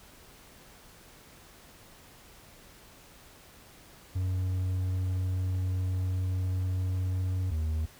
triangle tone pair in turn, 92.5 / 78.62 Hz, F#2 / D#2, 0 / +19 cents, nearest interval minor third, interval 281 cents, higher first, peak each -25 dBFS, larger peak neither, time 4.15-7.51 / 7.51-7.86 s, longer first, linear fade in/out 10 ms, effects pink hiss -54 dBFS RMS until 7.99 s

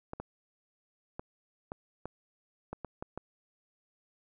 clicks, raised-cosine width 1 ms, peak -24 dBFS, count 9, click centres 0.134 / 0.2 / 1.195 / 1.719 / 2.056 / 2.73 / 2.847 / 3.025 / 3.176 s, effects none

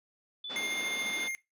sine tone with pitch glide, 3484 to 3531 Hz, A7 to A7, -18 to +5 cents, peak -37 dBFS, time 0.44-1.28 s, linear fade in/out 5 ms, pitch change +23 cents, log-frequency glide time 0.55-0.73 s
pink band-pass noise, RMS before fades -43 dBFS, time 0.49-1.29 s, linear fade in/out 20 ms, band 220 to 4600 Hz, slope 24 dB/octave
square tone with tremolo, 2123 Hz, C7, 25 cents sharp, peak -32 dBFS, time 0.56-1.35 s, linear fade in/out 0 ms, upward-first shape square, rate 14 Hz, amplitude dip 30%
effects noise-tail reverb RT60 0.2 s tail -19 dB re dry + resampled to 32000 Hz

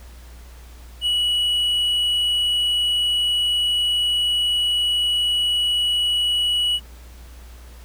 triangle tone, 2932 Hz, F#7, 16 cents flat, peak -16 dBFS, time 1.01-6.8 s, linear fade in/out 50 ms, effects added 60 Hz sine -39 dBFS peak until 7.84 s + pink hiss -49 dBFS RMS until 7.84 s

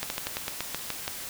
slowing click train, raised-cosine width 0.2 ms, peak -12 dBFS, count 10, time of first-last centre 0.03-1.079 s, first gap 71 ms, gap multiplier 1.12, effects white hiss -38 dBFS RMS until 1.29 s

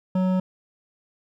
triangle tone with hard clipping, 185.6 Hz, F#3, 6 cents sharp, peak -21 dBFS, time 0.15-0.4 s, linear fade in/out 5 ms, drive 15 dB, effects none

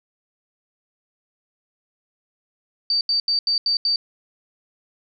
sine tone bursts, 4619 Hz, D8, 30 cents flat, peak -17 dBFS, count 6, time 2.9-3.96 s, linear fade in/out 2 ms, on 110 ms, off 80 ms, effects none

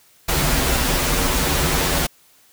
pink noise with comb filter, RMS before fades -19 dBFS, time 0.28-2.07 s, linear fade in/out 10 ms, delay 9.6 ms, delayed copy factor -1, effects white hiss -54 dBFS RMS until 2.52 s

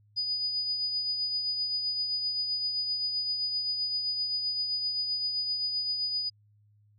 sine tone with tremolo, 4950 Hz, D#8, 10 cents flat, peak -26 dBFS, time 0.16-6.3 s, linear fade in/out 20 ms, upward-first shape triangle, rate 7.7 Hz, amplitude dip 45%, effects added 104 Hz sine -60 dBFS peak until 6.98 s

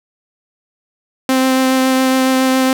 sawtooth tone with vibrato, 261.1 Hz, C4, 3 cents flat, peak -7 dBFS, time 1.29-2.73 s, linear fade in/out 2 ms, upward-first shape triangle, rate 7.2 Hz, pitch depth 12 cents each way, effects none

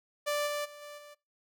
sawtooth tone with level steps, 587.3 Hz, D5, in tune, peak -25 / -28 / -43 / -40 / -45 dBFS, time 0.26-1.15 s, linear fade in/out 20 ms, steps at 0.46 / 0.64 / 0.81 / 0.97 s, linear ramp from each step 20 ms, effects noise-tail reverb RT60 0.3 s tail -24 dB re dry

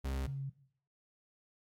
40% pulse / sine tone pair in turn, 66.8 / 136.72 Hz, C2 / C#3, +36 / -24 cents, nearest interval octave, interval 1240 cents, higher second, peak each -34 / -36 dBFS, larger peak first, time 0.04-0.27 / 0.27-0.5 s, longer neither, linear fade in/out 10 ms, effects noise-tail reverb RT60 0.6 s tail -17 dB re dry + AAC 64 kbps

